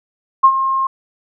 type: tone with ADSR envelope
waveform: sine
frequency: 1068 Hz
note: C6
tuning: 35 cents sharp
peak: -3 dBFS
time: 0.43-0.87 s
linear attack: 15 ms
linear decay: 66 ms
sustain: -11 dB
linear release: 4 ms
effects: none